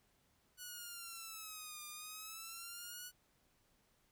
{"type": "linear two-way sweep", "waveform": "5% pulse", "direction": "down then up", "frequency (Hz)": [1480, 1199, 1480], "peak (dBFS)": -36, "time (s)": [0.57, 3.12], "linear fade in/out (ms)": 50, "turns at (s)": 1.86, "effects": ["pink hiss -75 dBFS RMS until 4.11 s"]}